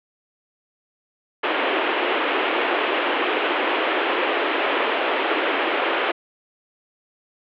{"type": "band-pass noise", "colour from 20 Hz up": "pink", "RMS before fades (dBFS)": -22, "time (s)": [1.43, 6.12], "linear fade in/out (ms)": 10, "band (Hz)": [300, 3200], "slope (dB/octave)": 48, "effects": []}